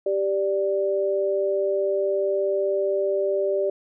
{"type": "tone pair together", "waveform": "sine", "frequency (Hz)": [392, 587.3], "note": ["G4", "D5"], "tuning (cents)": [0, 0], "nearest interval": "perfect fifth", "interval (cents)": 700, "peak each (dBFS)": -23, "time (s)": [0.06, 3.7], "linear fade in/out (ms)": 5, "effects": []}